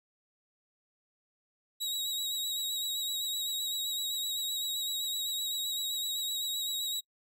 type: tone with vibrato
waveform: sawtooth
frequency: 3835 Hz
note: A#7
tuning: 48 cents sharp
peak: -29 dBFS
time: 1.8-7.01 s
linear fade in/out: 20 ms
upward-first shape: sine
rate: 7.8 Hz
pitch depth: 34 cents each way
effects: noise-tail reverb RT60 0.1 s tail -26 dB re dry